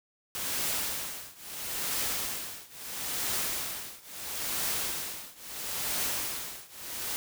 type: noise with tremolo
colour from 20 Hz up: white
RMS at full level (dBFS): -30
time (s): 0.35-7.16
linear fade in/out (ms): 0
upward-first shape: triangle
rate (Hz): 0.75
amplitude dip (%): 95
effects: none